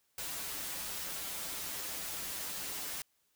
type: noise with comb filter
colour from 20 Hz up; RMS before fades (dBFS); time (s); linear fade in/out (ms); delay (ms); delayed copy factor
white; -40; 0.18-3.02; 2; 8.5; -0.7
effects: white hiss -75 dBFS RMS until 3.35 s